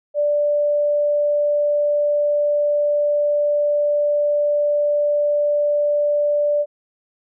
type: tone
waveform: sine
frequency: 587 Hz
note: D5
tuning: 1 cent flat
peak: -15 dBFS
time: 0.14-6.66 s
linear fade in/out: 50 ms
effects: none